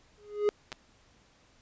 triangle tone with exponential growth, 415.3 Hz, G#4, in tune, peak -18 dBFS, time 0.18-0.49 s, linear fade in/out 0 ms, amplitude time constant 67 ms
clicks, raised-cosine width 0.2 ms, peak -21 dBFS, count 2, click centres 0.719 / 0.727 s
effects pink hiss -63 dBFS RMS until 1.61 s + resampled to 16000 Hz

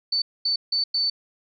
sine tone bursts at uneven times, 4516 Hz, C#8, 31 cents sharp, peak -20 dBFS, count 4, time 0.12-0.22 / 0.45-0.56 / 0.72-0.84 / 0.94-1.1 s, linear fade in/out 5 ms, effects none

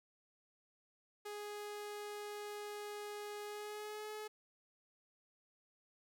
sawtooth tone with pitch glide, 415.3 to 426.5 Hz, G#4 to G#4, 0 to +46 cents, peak -40 dBFS, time 1.25-4.28 s, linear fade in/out 10 ms, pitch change +46 cents, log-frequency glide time 3.44-4.11 s, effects 12-bit

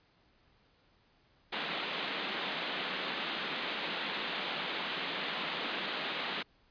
white band-pass noise, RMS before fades -37 dBFS, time 1.52-6.43 s, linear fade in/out 10 ms, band 160 to 3900 Hz, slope 48 dB/octave, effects pink hiss -68 dBFS RMS until 6.7 s + resampled to 11025 Hz

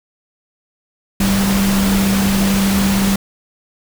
sine tone in noise, 196 Hz, G3, in tune, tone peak -13 dBFS, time 1.2-3.16 s, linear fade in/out 5 ms, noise pink, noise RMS -20 dBFS, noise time 1.2-3.16 s, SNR +4 dB, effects none

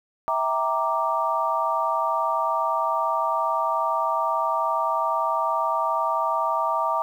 sine chord, E half-diminished seventh, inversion none, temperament equal with one note detuned, 652.4 / 784 / 932.3 / 1174.7 Hz, E5 / G5 / Bb5 / D6, -18 / 0 / 0 / 0 cents, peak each -27 / -31 / -25 / -25 dBFS, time 0.28-7.02 s, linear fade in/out 0 ms, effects 9-bit

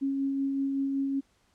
sine tone with tremolo, 273.8 Hz, C#4, 21 cents flat, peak -25 dBFS, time 0.01-1.21 s, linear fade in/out 20 ms, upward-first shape sine, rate 5.3 Hz, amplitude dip 25%, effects pink hiss -68 dBFS RMS until 1.54 s + low-pass 9000 Hz 12 dB/octave

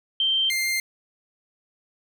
sine / sawtooth tone pair in turn, 3136 / 2102 Hz, G7 / C7, 0 / +7 cents, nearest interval perfect fifth, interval 693 cents, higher first, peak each -19 dBFS, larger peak neither, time 0.2-0.5 / 0.5-0.8 s, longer neither, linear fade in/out 2 ms, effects none

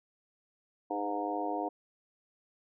harmonic tone with a mistuned harmonic, 102.7 Hz, G#2, 19 cents flat, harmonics 3 / 4 / 5 / 6 / 7 / 8 / 9, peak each -37 / -41 / -40 / -45 / -35 / -45 / -39 dBFS, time 0.9-1.69 s, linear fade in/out 10 ms, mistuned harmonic 5, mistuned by -29 cents, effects none

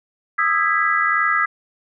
sine chord, E major seventh, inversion third, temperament just, 1236.1 / 1318.5 / 1648.1 / 1977.8 Hz, D#6 / E6 / G#6 / B6, -12 / 0 / -14 / +2 cents, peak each -21 dBFS, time 0.38-1.46 s, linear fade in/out 10 ms, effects none

